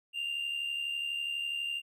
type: tone with amplitude modulation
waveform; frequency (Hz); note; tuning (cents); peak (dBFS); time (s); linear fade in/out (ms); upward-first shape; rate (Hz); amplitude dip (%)
triangle; 2793; F7; -1; -27; 0.13-1.82; 50; sine; 72.1; 60
effects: tanh soft clip ceiling -26 dBFS